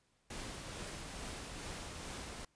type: noise with tremolo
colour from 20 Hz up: pink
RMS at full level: -44 dBFS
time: 0.3-2.45 s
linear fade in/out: 5 ms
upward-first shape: triangle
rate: 2.3 Hz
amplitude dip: 30%
effects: pink hiss -75 dBFS RMS until 2.55 s + resampled to 22050 Hz